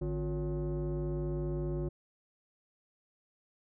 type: tone with frequency modulation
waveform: sine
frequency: 150 Hz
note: D3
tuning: 37 cents sharp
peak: -29 dBFS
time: 0.01-1.89 s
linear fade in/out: 10 ms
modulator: 205 Hz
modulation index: 1.3
effects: tanh soft clip ceiling -30 dBFS